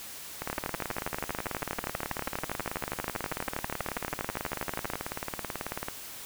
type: two click trains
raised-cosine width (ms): 0.5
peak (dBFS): -15 / -17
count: 56 / 101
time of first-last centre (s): 0.5-4.935 / 0.42-5.884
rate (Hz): 12.4 / 18.3
effects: white hiss -43 dBFS RMS until 6.25 s